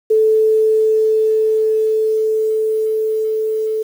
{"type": "tone with level ramp", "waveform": "sine", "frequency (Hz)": 437, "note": "A4", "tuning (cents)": -12, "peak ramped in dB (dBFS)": [-9, -16], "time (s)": [0.1, 3.83], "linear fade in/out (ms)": 10, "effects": ["7-bit"]}